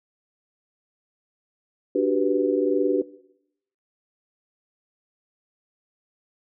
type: chord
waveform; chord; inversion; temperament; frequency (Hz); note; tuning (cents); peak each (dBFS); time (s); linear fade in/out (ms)
sine; G major seventh; second; equal; 293.7 / 370 / 392 / 493.9; D4 / F#4 / G4 / B4; 0 / 0 / 0 / 0; -24; 1.95-3.02; 5
effects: noise-tail reverb RT60 0.8 s tail -19 dB re dry